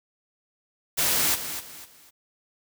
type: noise with echo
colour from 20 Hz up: white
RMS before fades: -23 dBFS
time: 0.97-1.36 s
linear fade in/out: 20 ms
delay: 250 ms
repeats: 3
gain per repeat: -10 dB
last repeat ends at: 2.11 s
effects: none